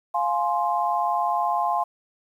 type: chord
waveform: sine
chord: F minor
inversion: none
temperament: just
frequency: 698.5 / 838.1 / 1047.7 Hz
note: F5 / Ab5 / C6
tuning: 0 / +16 / +2 cents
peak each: -25 dBFS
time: 0.14-1.84 s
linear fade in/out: 10 ms
effects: 9-bit